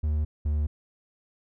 triangle tone pair in turn, 76 / 74.57 Hz, D#2 / D2, -40 / +27 cents, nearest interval unison, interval 33 cents, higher first, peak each -21 dBFS, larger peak neither, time 0.03-0.25 / 0.45-0.67 s, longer neither, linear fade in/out 10 ms, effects none

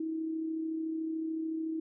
sine tone with amplitude modulation, 320.8 Hz, E4, 47 cents flat, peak -30 dBFS, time 0-1.8 s, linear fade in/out 5 ms, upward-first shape sine, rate 33.7 Hz, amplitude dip 40%, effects none

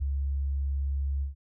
sine tone with ADSR envelope, 69.2 Hz, C#2, 2 cents flat, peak -24 dBFS, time 0-1.35 s, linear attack 25 ms, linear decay 9 ms, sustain -2 dB, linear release 130 ms, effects none

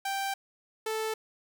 sawtooth tone pair in turn, 784 / 439.1 Hz, G5 / A4, 0 / -4 cents, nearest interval minor seventh, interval 1004 cents, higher first, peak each -26 dBFS, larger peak neither, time 0.05-0.34 / 0.86-1.14 s, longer first, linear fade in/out 5 ms, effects none

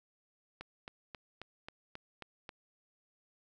click train, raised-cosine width 0.3 ms, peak -28 dBFS, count 8, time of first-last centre 0.61-2.492 s, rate 3.72 Hz, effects none

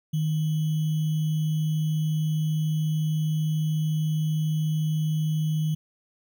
sine tone with sample-and-hold, 155.56 Hz, D#3, in tune, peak -22 dBFS, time 0.13-5.75 s, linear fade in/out 10 ms, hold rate 3150 Hz, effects none

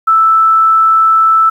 sine tone, 1318.5 Hz, E6, in tune, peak -5 dBFS, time 0.07-1.5 s, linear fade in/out 10 ms, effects 7-bit

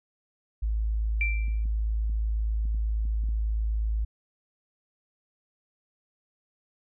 sine tone, 54.1 Hz, A1, 29 cents flat, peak -24 dBFS, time 0.62-4.05 s, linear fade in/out 10 ms
sine tone with exponential decay, 2349 Hz, D7, in tune, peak -23 dBFS, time 1.21-1.64 s, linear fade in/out 1 ms, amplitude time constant 93 ms
clicks, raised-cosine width 5 ms, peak -33 dBFS, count 8, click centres 1.481 / 1.656 / 2.097 / 2.654 / 2.747 / 3.053 / 3.237 / 3.289 s
effects none

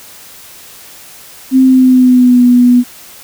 sine tone with pitch glide, 261.6 to 245.5 Hz, C4 to B3, 0 to -10 cents, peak -3 dBFS, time 1.51-2.84 s, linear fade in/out 50 ms, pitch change -110 cents, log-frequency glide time 1.62-2.43 s, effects white hiss -35 dBFS RMS until 3.23 s

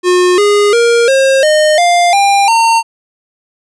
square tone with pitch steps, 360 / 411.1 / 469.6 / 536.3 / 612.5 / 699.5 / 798.9 / 912.4 Hz, F#4 / G#4 / A#4 / C5 / D#5 / F5 / G5 / A#5, -47 / -18 / +13 / +43 / -27 / +3 / +33 / -37 cents, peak -7 dBFS, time 0.03-2.83 s, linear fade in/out 50 ms, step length 350 ms, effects resampled to 22050 Hz

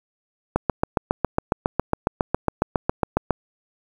click train, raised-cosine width 1 ms, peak -4 dBFS, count 21, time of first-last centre 0.56-3.307 s, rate 7.28 Hz, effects 7-bit

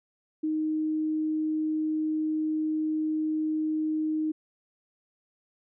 sine tone, 311.1 Hz, D#4, in tune, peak -25 dBFS, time 0.43-4.32 s, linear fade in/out 10 ms, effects none

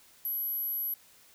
sine tone, 11760 Hz, F#9, 12 cents flat, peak -30 dBFS, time 0.25-0.94 s, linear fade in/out 2 ms, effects white hiss -59 dBFS RMS until 1.34 s

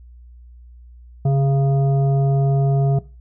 sine tone with frequency modulation, 138.59 Hz, C#3, in tune, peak -13 dBFS, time 1.25-2.99 s, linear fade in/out 5 ms, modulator 548 Hz, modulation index 0.37, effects noise-tail reverb RT60 0.3 s tail -18 dB re dry + added 60 Hz sine -40 dBFS peak until 3.2 s

